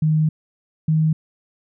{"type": "tone pair in turn", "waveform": "sine", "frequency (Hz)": [155.56, 157.28], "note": ["D#3", "D#3"], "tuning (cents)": [0, 19], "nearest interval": "unison", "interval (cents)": 19, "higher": "second", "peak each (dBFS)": -14, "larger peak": "neither", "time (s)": [[0.02, 0.29], [0.88, 1.13]], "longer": "first", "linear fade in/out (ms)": 5, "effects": []}